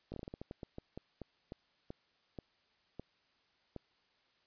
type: slowing click train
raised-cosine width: 2 ms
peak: -30 dBFS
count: 18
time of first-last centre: 0.12-3.763 s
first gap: 19 ms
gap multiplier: 1.26
effects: white hiss -73 dBFS RMS until 4.46 s + resampled to 11025 Hz